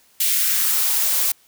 blue noise with high-pass filter sweep, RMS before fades -19 dBFS, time 0.2-1.32 s, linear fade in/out 5 ms, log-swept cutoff 2500 to 370 Hz, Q 1.5, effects white hiss -56 dBFS RMS until 1.47 s

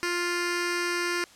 10% pulse tone with notch filter, 350.1 Hz, F4, 4 cents sharp, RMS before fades -28 dBFS, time 0.03-1.24 s, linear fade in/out 0 ms, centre 740 Hz, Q 0.81, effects white hiss -53 dBFS RMS until 1.35 s + low-pass 8000 Hz 12 dB/octave

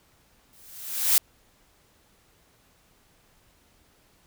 blue noise with exponential growth, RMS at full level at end -17 dBFS, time 0.53-1.18 s, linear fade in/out 1 ms, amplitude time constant 140 ms, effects pink hiss -62 dBFS RMS until 4.26 s

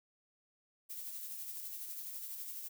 violet noise with tremolo, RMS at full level -43 dBFS, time 0.89-2.69 s, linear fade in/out 20 ms, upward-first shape sine, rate 12 Hz, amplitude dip 35%, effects none

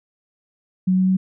sine tone with pitch steps, 185.4 / 186.58 / 187.77 Hz, F#3 / F#3 / F#3, +4 / +15 / +26 cents, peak -14 dBFS, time 0.87-1.17 s, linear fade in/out 10 ms, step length 100 ms, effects none

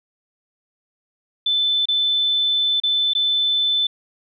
sine tone with dropouts, 3520 Hz, A7, in tune, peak -16 dBFS, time 1.46-3.87 s, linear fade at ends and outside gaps 5 ms, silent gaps 1.856-1.885 / 2.801-2.835 / 3.135-3.15 s, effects none

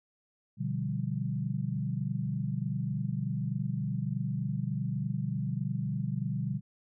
sine chord, G dominant seventh, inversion first, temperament equal, 123.47 / 146.83 / 174.61 / 196 Hz, B2 / D3 / F3 / G3, 0 / 0 / 0 / 0 cents, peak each -34 / -34 / -38 / -36 dBFS, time 0.57-6.61 s, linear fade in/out 50 ms, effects none

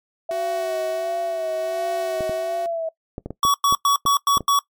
sine tone with vibrato, 659.3 Hz, E5, in tune, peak -22 dBFS, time 0.29-2.89 s, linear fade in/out 5 ms, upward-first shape sine, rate 1.4 Hz, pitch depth 55 cents each way
sawtooth tone with tremolo, 373.2 Hz, F#4, 15 cents sharp, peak -24 dBFS, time 0.31-2.66 s, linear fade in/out 0 ms, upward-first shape sine, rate 0.72 Hz, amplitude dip 50%
clicks, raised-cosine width 2 ms, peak -16 dBFS, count 10, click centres 2.207 / 2.295 / 3.181 / 3.26 / 3.306 / 3.451 / 3.725 / 4.054 / 4.372 / 4.407 s
square tone bursts, 1128 Hz, C#6, 30 cents sharp, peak -15 dBFS, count 6, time 3.43-4.59 s, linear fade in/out 2 ms, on 110 ms, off 100 ms
effects noise-tail reverb RT60 0.1 s tail -20 dB re dry + MP3 96 kbps

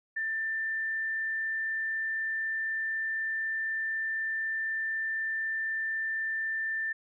sine tone, 1782 Hz, A6, 22 cents sharp, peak -29 dBFS, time 0.16-6.93 s, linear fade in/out 10 ms, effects none

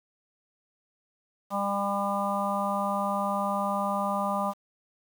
harmonic tone, 200 Hz, G3, 35 cents sharp, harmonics 1 / 3 / 4 / 5 / 6, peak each -32 / -32 / -32 / -32 / -32 dBFS, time 1.5-4.54 s, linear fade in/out 50 ms, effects 8-bit

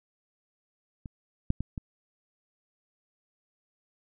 clicks, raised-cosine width 5 ms, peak -27 / -12 / -19 / -22 dBFS, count 4, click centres 1.058 / 1.504 / 1.606 / 1.778 s, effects none

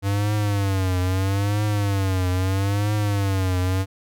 square tone with vibrato, 98 Hz, G2, in tune, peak -20 dBFS, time 0.02-3.86 s, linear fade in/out 50 ms, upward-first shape triangle, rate 0.77 Hz, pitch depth 140 cents each way, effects none

